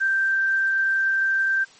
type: tone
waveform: sine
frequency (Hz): 1568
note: G6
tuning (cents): 0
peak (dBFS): -18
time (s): 0-1.65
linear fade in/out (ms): 20
effects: white hiss -50 dBFS RMS until 1.79 s + MP3 32 kbps